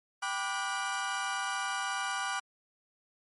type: chord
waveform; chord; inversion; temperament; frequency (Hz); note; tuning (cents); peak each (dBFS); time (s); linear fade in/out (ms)
35% pulse; G major seventh; none; equal with one note detuned; 784 / 987.8 / 1174.7 / 1452; G5 / B5 / D6 / F#6; 0 / 0 / 0 / -33; -36 / -38 / -35 / -34; 0.22-2.4; 10
effects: MP3 48 kbps